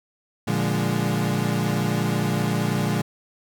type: chord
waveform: 35% pulse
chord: Bb dominant seventh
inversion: none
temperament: equal with one note detuned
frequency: 116.54 / 146.83 / 175.22 / 207.7 Hz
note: Bb2 / D3 / F3 / Ab3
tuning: 0 / 0 / +6 / 0 cents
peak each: -25 dBFS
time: 0.47-3.02 s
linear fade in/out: 10 ms
effects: none